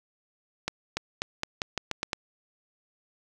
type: accelerating click train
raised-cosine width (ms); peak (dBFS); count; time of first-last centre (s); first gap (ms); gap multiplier
0.2; -11; 9; 0.68-2.132; 290; 0.86
effects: 8-bit

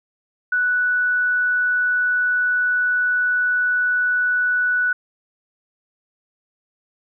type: tone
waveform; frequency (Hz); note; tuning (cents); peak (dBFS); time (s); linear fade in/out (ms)
sine; 1480; F#6; 0; -16; 0.52-4.93; 5
effects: none

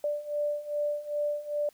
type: beating tone pair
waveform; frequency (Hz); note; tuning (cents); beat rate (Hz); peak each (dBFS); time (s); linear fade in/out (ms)
sine; 587.3 / 589.8; D5 / D5; 0 / +7; 2.5; -33 / -30; 0.04-1.69; 2
effects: white hiss -63 dBFS RMS until 1.73 s

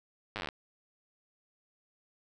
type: slowing click train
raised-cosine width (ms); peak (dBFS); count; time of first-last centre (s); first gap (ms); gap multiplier
0.3; -20; 12; 0.36-0.488; 9; 1.05
effects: none

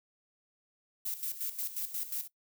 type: noise with tremolo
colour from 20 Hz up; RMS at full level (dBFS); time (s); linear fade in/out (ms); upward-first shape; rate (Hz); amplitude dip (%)
violet; -35; 1.05-2.28; 10; square; 5.6; 70
effects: noise-tail reverb RT60 0.1 s tail -19 dB re dry

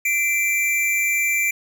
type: tone pair together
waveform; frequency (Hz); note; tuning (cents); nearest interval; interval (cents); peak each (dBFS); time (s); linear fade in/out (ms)
square; 2049 / 2349; C7 / D7; -37 / 0; major second; 237; -29 / -19; 0.05-1.51; 5
effects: none

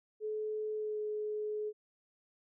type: tone with pitch glide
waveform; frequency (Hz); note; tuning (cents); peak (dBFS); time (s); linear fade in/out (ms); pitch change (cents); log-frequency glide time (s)
sine; 429.4 to 424.2; A4 to G#4; -42 to +37; -34; 0.2-1.73; 50; -21; 0.76-1
effects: none

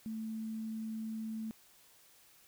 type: tone with quantisation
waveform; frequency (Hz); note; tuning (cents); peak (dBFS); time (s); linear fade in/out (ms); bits
sine; 220.8; A3; +6; -37; 0.06-1.51; 0; 11
effects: white hiss -63 dBFS RMS until 2.47 s

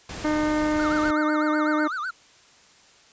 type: noise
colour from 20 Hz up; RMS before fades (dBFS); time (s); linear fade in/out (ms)
pink; -35; 0.09-1.11; 5
type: harmonic tone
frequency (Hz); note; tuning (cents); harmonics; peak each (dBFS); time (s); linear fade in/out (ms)
304.3; D#4; -38; 1 / 2 / 3 / 4 / 5 / 6 / 7; -22 / -28 / -32 / -34 / -36 / -38 / -39; 0.24-1.88; 10
type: tone with vibrato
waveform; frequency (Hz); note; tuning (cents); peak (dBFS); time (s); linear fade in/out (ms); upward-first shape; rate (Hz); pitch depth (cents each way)
triangle; 1346; E6; +36; -25; 0.79-2.11; 10; sine; 8; 230
effects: white hiss -54 dBFS RMS until 3.12 s + resampled to 16000 Hz

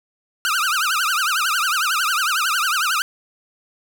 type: tone with vibrato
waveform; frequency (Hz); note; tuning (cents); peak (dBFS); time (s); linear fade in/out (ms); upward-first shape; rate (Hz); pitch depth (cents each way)
sawtooth; 1363; F6; -43; -14; 0.45-3.02; 0; triangle; 11; 270
effects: none

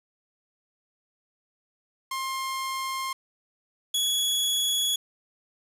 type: tone pair in turn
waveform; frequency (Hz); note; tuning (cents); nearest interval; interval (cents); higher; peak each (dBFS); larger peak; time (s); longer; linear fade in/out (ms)
sawtooth; 1061 / 3368; C6 / G#7; +24 / +24; octave + minor sixth; 2000; second; -25 / -20; second; 2.11-3.13 / 3.94-4.96; neither; 5
effects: resampled to 32000 Hz + 8-bit

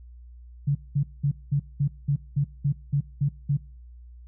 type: tone bursts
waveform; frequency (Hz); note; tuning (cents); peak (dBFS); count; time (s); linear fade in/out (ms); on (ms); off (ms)
sine; 142.1; C#3; +43; -19; 11; 0.67-3.572; 10; 82; 200
effects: noise-tail reverb RT60 0.6 s tail -25 dB re dry + added 60 Hz sine -43 dBFS peak until 4.27 s

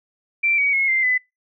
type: tone with pitch steps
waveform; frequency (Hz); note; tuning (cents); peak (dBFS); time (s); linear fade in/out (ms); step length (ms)
sine; 2349 / 2259 / 2172 / 2088 / 2007; D7 / C#7 / C#7 / C7 / B6; 0 / +32 / -36 / -4 / +27; -16; 0.43-1.18; 10; 150
effects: noise-tail reverb RT60 0.2 s tail -23 dB re dry

